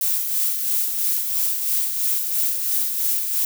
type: noise with tremolo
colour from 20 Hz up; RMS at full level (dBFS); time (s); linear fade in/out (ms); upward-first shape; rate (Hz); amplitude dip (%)
violet; -20; 0.01-3.45; 2; sine; 3; 45
effects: none